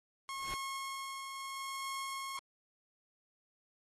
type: noise with exponential growth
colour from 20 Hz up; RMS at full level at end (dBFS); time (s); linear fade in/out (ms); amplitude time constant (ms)
pink; -43; 0.28-0.54; 0; 56
type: tone with tremolo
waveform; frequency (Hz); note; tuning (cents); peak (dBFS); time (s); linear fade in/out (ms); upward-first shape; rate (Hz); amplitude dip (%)
sawtooth; 1085; C#6; -37; -34; 0.29-2.39; 0; triangle; 0.75; 40
effects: AAC 32 kbps